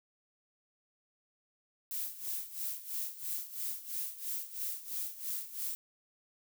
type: noise with tremolo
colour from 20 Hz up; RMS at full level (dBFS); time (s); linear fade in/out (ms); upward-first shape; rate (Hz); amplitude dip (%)
violet; -36; 1.91-5.75; 0; sine; 3; 80
effects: none